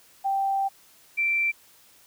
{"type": "tone pair in turn", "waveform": "sine", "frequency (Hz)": [783, 2346], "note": ["G5", "D7"], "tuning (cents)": [-2, -2], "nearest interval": "octave + perfect fifth", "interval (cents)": 1900, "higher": "second", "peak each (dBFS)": [-22, -21], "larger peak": "second", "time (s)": [[0.24, 0.69], [1.17, 1.52]], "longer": "first", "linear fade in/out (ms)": 20, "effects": ["white hiss -56 dBFS RMS until 2.06 s"]}